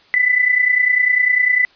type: tone pair together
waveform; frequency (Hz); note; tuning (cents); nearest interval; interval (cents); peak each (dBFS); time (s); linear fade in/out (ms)
sine; 1990 / 2020; B6 / B6; +13 / +39; unison; 26; -13 / -18; 0.14-1.65; 0
effects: white hiss -51 dBFS RMS until 1.75 s + resampled to 11025 Hz